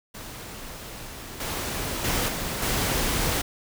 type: noise with level steps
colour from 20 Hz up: pink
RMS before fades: -39 / -30 / -25 / -30 / -25 dBFS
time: 0.14-3.42 s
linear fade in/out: 10 ms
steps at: 1.4 / 2.04 / 2.28 / 2.62 s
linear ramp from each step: 5 ms
effects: none